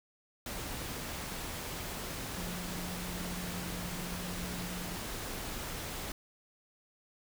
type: tone in noise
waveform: sine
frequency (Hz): 178.4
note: F3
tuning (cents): +37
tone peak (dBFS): -41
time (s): 2.37-4.96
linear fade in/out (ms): 2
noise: pink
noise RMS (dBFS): -40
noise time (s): 0.46-6.12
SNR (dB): -4
effects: none